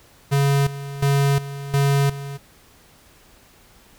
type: tone with tremolo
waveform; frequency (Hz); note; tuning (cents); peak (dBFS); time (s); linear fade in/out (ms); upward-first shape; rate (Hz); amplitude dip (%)
square; 140; C#3; +18; -16; 0.31-2.38; 20; square; 1.4; 80
effects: pink hiss -52 dBFS RMS until 3.98 s